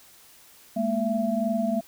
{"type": "tone cluster", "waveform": "sine", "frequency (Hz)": [211.3, 233.9, 670], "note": ["G#3", "A#3", "E5"], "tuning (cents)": [30, 6, 28], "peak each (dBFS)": -27, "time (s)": [0.76, 1.81], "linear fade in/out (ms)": 10, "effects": ["white hiss -53 dBFS RMS until 1.87 s"]}